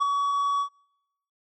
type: tone with ADSR envelope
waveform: triangle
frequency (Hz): 1131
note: C#6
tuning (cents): +34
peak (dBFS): -15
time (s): 0-0.69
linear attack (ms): 24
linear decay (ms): 5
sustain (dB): -5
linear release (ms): 81
effects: noise-tail reverb RT60 0.9 s tail -25 dB re dry + MP3 32 kbps